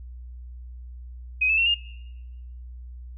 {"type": "tone with pitch steps", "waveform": "sine", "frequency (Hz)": [2518, 2616, 2717, 2823], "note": ["D#7", "E7", "F7", "F7"], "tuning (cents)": [20, -14, -48, 18], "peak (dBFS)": -18, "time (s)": [1.41, 1.746], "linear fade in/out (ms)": 10, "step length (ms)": 84, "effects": ["noise-tail reverb RT60 1.0 s tail -21 dB re dry", "added 61 Hz sine -37 dBFS peak until 3.17 s"]}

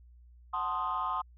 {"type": "chord", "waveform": "sine", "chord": "F# diminished seventh", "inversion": "none", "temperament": "equal", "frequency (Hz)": [740, 880, 1046.5, 1244.5], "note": ["F#5", "A5", "C6", "Eb6"], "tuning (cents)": [0, 0, 0, 0], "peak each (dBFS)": [-38, -37, -32, -33], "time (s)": [0.53, 1.22], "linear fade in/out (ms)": 10, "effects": ["tanh soft clip ceiling -24 dBFS", "added 60 Hz sine -53 dBFS peak until 1.37 s"]}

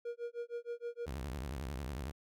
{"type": "tone with tremolo", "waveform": "triangle", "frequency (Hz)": 474.4, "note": "A#4", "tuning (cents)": 30, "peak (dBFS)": -34, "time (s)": [0.05, 1.06], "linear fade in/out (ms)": 5, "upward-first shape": "sine", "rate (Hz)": 6.4, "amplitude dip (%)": 100}
{"type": "tone with vibrato", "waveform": "sawtooth", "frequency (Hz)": 67.5, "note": "C#2", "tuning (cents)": -45, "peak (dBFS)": -35, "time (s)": [1.06, 2.12], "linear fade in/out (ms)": 20, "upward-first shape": "sine", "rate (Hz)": 11, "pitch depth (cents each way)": 240}
{"effects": []}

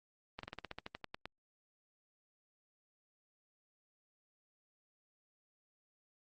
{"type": "slowing click train", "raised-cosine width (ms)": 0.3, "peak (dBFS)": -26, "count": 13, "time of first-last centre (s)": [0.39, 1.256], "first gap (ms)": 43, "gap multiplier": 1.09, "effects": ["Opus 32 kbps"]}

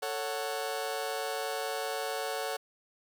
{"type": "chord", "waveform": "sawtooth", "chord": "F# minor", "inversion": "first", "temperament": "just", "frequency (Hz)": [444, 555, 740], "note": ["A4", "C#5", "F#5"], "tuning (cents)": [16, 2, 0], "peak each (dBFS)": -33, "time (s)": [0.02, 2.57], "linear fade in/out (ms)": 10, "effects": []}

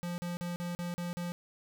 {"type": "tone bursts", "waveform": "square", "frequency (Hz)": 174.61, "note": "F3", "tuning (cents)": 0, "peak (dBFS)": -35, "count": 7, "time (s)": [0.03, 1.32], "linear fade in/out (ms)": 0, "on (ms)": 150, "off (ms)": 40, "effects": []}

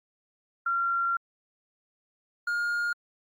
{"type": "tone pair in turn", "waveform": ["sine", "triangle"], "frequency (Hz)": [1376, 1418.8], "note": ["F6", "F6"], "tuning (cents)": [-26, 27], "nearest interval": "minor second", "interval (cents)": 53, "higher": "second", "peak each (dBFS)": -24, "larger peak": "neither", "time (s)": [[0.66, 1.17], [2.47, 2.93]], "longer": "first", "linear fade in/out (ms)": 5, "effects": ["Opus 48 kbps"]}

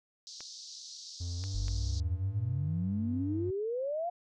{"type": "band-pass noise", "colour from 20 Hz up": "white", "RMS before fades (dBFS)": -47, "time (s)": [0.27, 2], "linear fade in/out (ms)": 0, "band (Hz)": [4000, 6100], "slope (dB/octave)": 48}
{"type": "clicks", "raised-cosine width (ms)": 0.2, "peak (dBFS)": -28, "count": 3, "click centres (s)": [0.406, 1.439, 1.682]}
{"type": "tone with pitch glide", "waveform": "triangle", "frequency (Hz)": [87.31, 96.32], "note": ["F2", "G2"], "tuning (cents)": [0, -30], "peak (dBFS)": -32, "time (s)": [1.2, 3.51], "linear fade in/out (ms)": 10, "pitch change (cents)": 170, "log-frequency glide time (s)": [1.39, 1.45]}
{"type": "exponential sweep", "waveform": "sine", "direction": "up", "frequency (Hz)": [44.22, 716], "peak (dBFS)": -31, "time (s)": [1.54, 4.1], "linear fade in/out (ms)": 10}
{"effects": []}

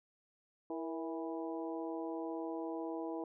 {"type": "harmonic tone with a mistuned harmonic", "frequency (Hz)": 164, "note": "E3", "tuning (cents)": -9, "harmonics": [2, 3, 4, 5, 6], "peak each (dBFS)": [-40, -44, -46, -48, -50], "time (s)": [0.7, 3.24], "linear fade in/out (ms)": 2, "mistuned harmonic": 3, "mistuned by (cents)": -65, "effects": []}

